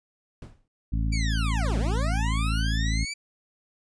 brown noise with exponential decay, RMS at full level -36 dBFS, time 0.42-0.68 s, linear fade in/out 2 ms, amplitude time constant 55 ms
harmonic tone, 55 Hz, A1, in tune, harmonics 1 / 2 / 3 / 4 / 5, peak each -24 / -30 / -34 / -36 / -38 dBFS, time 0.92-3.05 s, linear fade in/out 10 ms
20% pulse linear two-way sweep, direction down then up, 2349 to 177.6 to 2349 Hz, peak -26 dBFS, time 1.12-3.14 s, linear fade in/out 10 ms, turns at 1.78 s
effects resampled to 22050 Hz

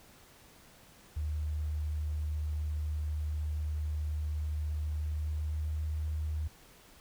sine tone with pitch glide, 76 to 77.11 Hz, D#2 to D#2, -40 to -15 cents, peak -31 dBFS, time 1.16-6.48 s, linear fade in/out 10 ms, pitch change +25 cents, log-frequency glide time 4.79-5.9 s, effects pink hiss -58 dBFS RMS until 7 s

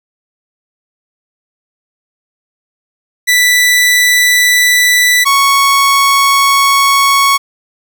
sawtooth tone pair in turn, 1975.5 / 1108.7 Hz, B6 / C#6, 0 / 0 cents, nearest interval minor seventh, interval 1000 cents, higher first, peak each -3 dBFS, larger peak neither, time 3.27-5.25 / 5.25-7.38 s, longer second, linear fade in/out 20 ms, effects none

